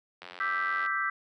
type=click train; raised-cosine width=0.3 ms; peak=-26 dBFS; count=58; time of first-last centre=0.22-0.862 s; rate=88.8 Hz
type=chord; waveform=sine; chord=E minor seventh; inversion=third; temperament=equal; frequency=1174.7 / 1318.5 / 1568 / 1975.5 Hz; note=D6 / E6 / G6 / B6; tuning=0 / 0 / 0 / 0 cents; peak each=-34 / -33 / -31 / -33 dBFS; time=0.4-1.1 s; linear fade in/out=5 ms
effects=high-pass 400 Hz 12 dB/octave